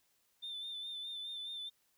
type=tone with vibrato; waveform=sine; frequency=3565 Hz; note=A7; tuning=22 cents sharp; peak=-39 dBFS; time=0.42-1.7 s; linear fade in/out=20 ms; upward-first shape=sine; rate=4.8 Hz; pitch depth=38 cents each way; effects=tanh soft clip ceiling -38 dBFS + white hiss -75 dBFS RMS until 1.97 s